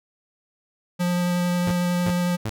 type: tone with vibrato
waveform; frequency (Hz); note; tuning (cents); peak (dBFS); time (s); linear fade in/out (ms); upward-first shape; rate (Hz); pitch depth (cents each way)
square; 176.9; F3; +23; -21; 0.99-2.37; 20; sine; 11; 8
type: tone bursts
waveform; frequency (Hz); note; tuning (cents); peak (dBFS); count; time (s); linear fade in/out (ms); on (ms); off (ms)
sawtooth; 110; A2; 0; -21; 3; 1.67-2.493; 0; 41; 350
effects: none